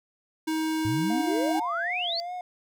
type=tone; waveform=square; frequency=316.3 Hz; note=D#4; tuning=29 cents sharp; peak=-26 dBFS; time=0.47-1.6 s; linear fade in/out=10 ms
type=exponential sweep; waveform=sine; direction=up; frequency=103.83 to 4699 Hz; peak=-27 dBFS; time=0.85-2.2 s; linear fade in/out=0 ms
type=tone with vibrato; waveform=triangle; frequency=700 Hz; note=F5; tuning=4 cents sharp; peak=-30 dBFS; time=1.1-2.41 s; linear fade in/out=2 ms; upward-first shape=sine; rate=2.6 Hz; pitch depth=63 cents each way
effects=none